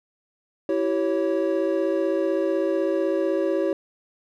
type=chord; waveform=triangle; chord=C# diminished; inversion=first; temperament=equal with one note detuned; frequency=329.6 / 385.5 / 554.4 Hz; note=E4 / G4 / C#5; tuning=0 / -29 / 0 cents; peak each=-23 dBFS; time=0.69-3.73 s; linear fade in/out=2 ms; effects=none